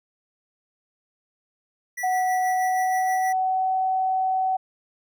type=tone with tremolo; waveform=square; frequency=1956 Hz; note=B6; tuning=17 cents flat; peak=-29 dBFS; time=1.97-3.33 s; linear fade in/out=10 ms; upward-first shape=sine; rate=6.3 Hz; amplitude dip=45%
type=tone with pitch glide; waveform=sine; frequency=740 to 754.7 Hz; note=F#5 to F#5; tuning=0 to +34 cents; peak=-20 dBFS; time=2.03-4.57 s; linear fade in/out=10 ms; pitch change=+34 cents; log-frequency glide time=2.42-3.71 s
effects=none